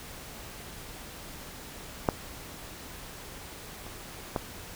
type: clicks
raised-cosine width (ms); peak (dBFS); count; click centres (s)
1; -8 / -29 / -13; 3; 2.088 / 3.866 / 4.362
effects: pink hiss -44 dBFS RMS until 4.75 s